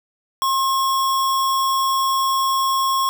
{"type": "tone with sample-and-hold", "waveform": "sine", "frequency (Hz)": 1070, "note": "C6", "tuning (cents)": 38, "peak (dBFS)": -16, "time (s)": [0.42, 3.09], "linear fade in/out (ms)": 0, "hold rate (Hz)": 4410, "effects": []}